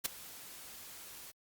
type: noise with ADSR envelope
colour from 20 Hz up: white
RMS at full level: -30 dBFS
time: 0.04-1.32 s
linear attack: 18 ms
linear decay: 6 ms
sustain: -20 dB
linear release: 20 ms
effects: Opus 48 kbps